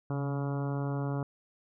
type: harmonic tone with a mistuned harmonic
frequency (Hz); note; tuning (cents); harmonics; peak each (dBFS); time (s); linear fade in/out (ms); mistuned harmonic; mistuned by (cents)
141; C#3; +30; 1 / 2 / 3 / 4 / 5 / 6 / 7 / 8 / 9 / 10; -31 / -37 / -41 / -43 / -45 / -47 / -48 / -49 / -50 / -51; 0.1-1.23; 2; 1; -36
effects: none